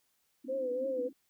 pink band-pass noise, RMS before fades -45 dBFS, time 0.44-1.13 s, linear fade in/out 10 ms, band 250 to 310 Hz, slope 96 dB/octave
sine tone with vibrato, 515 Hz, C5, 28 cents flat, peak -31 dBFS, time 0.48-1.09 s, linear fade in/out 20 ms, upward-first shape triangle, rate 3.2 Hz, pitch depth 92 cents each way
effects white hiss -75 dBFS RMS until 1.29 s

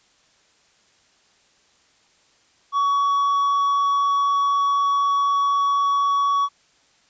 triangle tone, 1126 Hz, C#6, 27 cents sharp, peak -15 dBFS, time 2.72-6.49 s, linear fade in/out 50 ms, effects white hiss -59 dBFS RMS until 7.09 s + resampled to 16000 Hz

